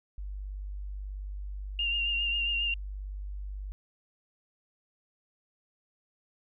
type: tone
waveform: sine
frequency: 49.21 Hz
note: G1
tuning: 7 cents sharp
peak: -35 dBFS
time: 0.18-3.72 s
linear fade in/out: 0 ms
type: tone with vibrato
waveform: sine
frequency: 2794 Hz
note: F7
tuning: in tune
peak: -27 dBFS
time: 1.79-2.74 s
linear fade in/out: 2 ms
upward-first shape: triangle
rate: 7.4 Hz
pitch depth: 34 cents each way
effects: none